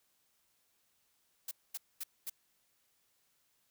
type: noise bursts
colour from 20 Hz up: blue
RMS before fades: -40 dBFS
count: 4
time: 1.48-2.298 s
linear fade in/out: 5 ms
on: 32 ms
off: 230 ms
effects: white hiss -75 dBFS RMS until 3.7 s